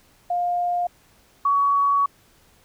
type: tone pair in turn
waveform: sine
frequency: 706 / 1126.2 Hz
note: F5 / C#6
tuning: +19 / +27 cents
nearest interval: minor sixth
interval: 808 cents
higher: second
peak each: -20 / -16 dBFS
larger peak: second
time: 0.3-0.87 / 1.45-2.06 s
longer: second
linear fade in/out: 5 ms
effects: pink hiss -57 dBFS RMS until 2.64 s